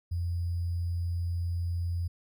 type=tone with sample-and-hold; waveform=sine; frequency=86.3 Hz; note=F2; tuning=20 cents flat; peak=-28 dBFS; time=0.11-2.08 s; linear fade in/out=10 ms; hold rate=4900 Hz; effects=none